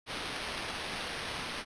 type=noise with sample-and-hold; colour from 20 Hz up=blue; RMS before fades=-38 dBFS; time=0.06-1.65 s; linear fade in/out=50 ms; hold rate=7350 Hz; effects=resampled to 22050 Hz